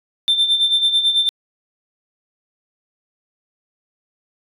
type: tone with tremolo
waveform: sine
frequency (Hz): 3568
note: A7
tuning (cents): +23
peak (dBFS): -9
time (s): 0.28-1.29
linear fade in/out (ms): 0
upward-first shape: sine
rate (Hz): 9.1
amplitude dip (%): 70
effects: tanh soft clip ceiling -10 dBFS